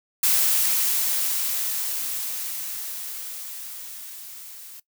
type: noise with level ramp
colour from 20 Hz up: blue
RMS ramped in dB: -19 to -42 dBFS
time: 0.23-4.8 s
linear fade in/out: 5 ms
effects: noise-tail reverb RT60 0.1 s tail -19 dB re dry

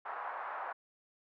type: band-pass noise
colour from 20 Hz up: pink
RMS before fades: -41 dBFS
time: 0.05-0.73 s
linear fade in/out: 10 ms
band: 750 to 1400 Hz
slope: 24 dB/octave
effects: none

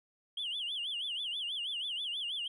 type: tone with vibrato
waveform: sine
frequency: 3130 Hz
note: G7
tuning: 3 cents flat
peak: -33 dBFS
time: 0.37-2.48 s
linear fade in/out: 5 ms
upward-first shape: sine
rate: 6.2 Hz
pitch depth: 200 cents each way
effects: tanh soft clip ceiling -31 dBFS

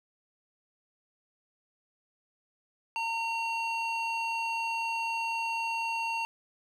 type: tone with band-pass filter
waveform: square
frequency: 914 Hz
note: A#5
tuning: 34 cents flat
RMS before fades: -32 dBFS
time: 2.96-6.25 s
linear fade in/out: 0 ms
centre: 2000 Hz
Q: 4
effects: 11-bit

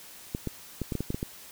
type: clicks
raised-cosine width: 3 ms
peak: -17 dBFS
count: 9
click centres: 0.349 / 0.473 / 0.817 / 0.922 / 0.953 / 1.006 / 1.104 / 1.145 / 1.229 s
effects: white hiss -48 dBFS RMS until 1.51 s

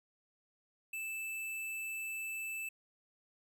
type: tone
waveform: square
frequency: 2637 Hz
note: E7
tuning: in tune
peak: -39 dBFS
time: 0.93-2.69 s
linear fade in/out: 5 ms
effects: none

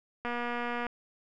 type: click train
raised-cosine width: 0.5 ms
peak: -20 dBFS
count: 149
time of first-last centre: 0.25-0.867 s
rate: 240 Hz
effects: none

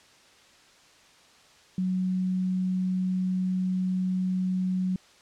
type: tone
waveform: sine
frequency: 185 Hz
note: F#3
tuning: in tune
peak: -24 dBFS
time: 1.78-4.96 s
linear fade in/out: 2 ms
effects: white hiss -56 dBFS RMS until 5.21 s + low-pass 6000 Hz 12 dB/octave

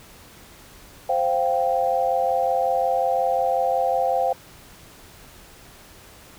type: chord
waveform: sine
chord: C suspended fourth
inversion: none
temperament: equal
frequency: 523.3 / 698.5 / 784 Hz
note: C5 / F5 / G5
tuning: 0 / 0 / 0 cents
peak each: -23 dBFS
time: 1.09-4.33 s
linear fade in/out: 5 ms
effects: pink hiss -47 dBFS RMS until 6.38 s

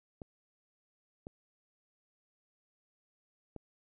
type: clicks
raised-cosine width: 2 ms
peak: -30 dBFS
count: 3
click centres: 0.218 / 1.269 / 3.563 s
effects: none

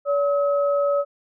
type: tone pair together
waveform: sine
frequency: 570.2 / 1281 Hz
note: C#5 / E6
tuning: +49 / -50 cents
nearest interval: octave + major second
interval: 1401 cents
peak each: -18 / -27 dBFS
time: 0.05-1.05 s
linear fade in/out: 50 ms
effects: none

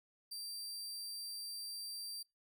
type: tone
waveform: sawtooth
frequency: 4699 Hz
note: D8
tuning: in tune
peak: -40 dBFS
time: 0.31-2.23 s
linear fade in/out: 10 ms
effects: noise-tail reverb RT60 0.2 s tail -24 dB re dry

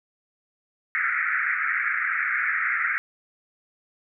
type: band-pass noise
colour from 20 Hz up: white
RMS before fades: -25 dBFS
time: 0.95-2.98 s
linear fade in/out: 0 ms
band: 1300 to 2200 Hz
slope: 96 dB/octave
effects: none

